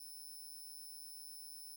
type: tone with amplitude modulation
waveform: 10% pulse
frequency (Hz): 5274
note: E8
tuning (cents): 0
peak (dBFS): -40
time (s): 0-1.76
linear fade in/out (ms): 5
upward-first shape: sine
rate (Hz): 152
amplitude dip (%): 85
effects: none